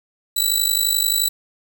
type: tone with amplitude modulation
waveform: 15% pulse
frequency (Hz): 3953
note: B7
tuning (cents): +1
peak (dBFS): -6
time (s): 0.36-1.29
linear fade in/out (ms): 10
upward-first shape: sine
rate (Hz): 51.5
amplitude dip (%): 80
effects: 7-bit